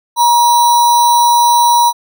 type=tone with sample-and-hold; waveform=sine; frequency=951 Hz; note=A#5; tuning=34 cents sharp; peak=-6 dBFS; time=0.16-1.93 s; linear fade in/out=50 ms; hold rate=4900 Hz; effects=none